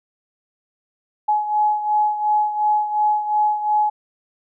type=beating tone pair; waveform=sine; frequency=844 / 846.8 Hz; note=G#5 / G#5; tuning=+28 / +33 cents; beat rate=2.8 Hz; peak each=-17 / -23 dBFS; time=1.28-3.9 s; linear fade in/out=10 ms; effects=none